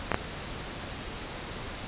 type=clicks; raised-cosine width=0.5 ms; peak=-9 dBFS; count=2; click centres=0.117 / 0.144 s; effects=pink hiss -38 dBFS RMS until 1.87 s + resampled to 8000 Hz